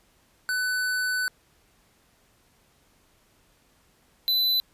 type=tone pair in turn; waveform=square; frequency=1500 / 4005 Hz; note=F#6 / B7; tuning=+23 / +23 cents; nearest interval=octave + perfect fourth; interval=1700 cents; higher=second; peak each=-25 / -21 dBFS; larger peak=second; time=0.49-1.28 / 4.28-4.6 s; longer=first; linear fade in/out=0 ms; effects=pink hiss -63 dBFS RMS until 4.73 s + resampled to 32000 Hz